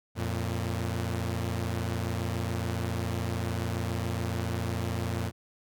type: tone pair together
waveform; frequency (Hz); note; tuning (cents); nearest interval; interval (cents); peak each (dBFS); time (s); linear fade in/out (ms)
sawtooth; 87.72 / 114.8; F2 / A#2; +8 / -26; perfect fourth; 466; -28; 0.15-5.32; 50
effects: none